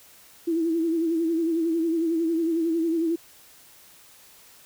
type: tone with vibrato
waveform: sine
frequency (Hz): 329.6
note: E4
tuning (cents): 0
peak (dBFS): -21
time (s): 0.47-3.16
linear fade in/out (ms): 10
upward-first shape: sine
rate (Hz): 11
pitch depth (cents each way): 57
effects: white hiss -52 dBFS RMS until 4.65 s